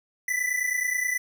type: tone pair together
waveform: square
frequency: 1975.5 / 2005 Hz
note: B6 / B6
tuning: 0 / +26 cents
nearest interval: unison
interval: 26 cents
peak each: -28 dBFS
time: 0.28-1.18 s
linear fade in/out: 5 ms
effects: none